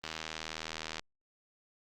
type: click train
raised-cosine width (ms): 0.2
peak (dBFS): -20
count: 77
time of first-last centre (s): 0.04-0.995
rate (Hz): 79.6
effects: Opus 32 kbps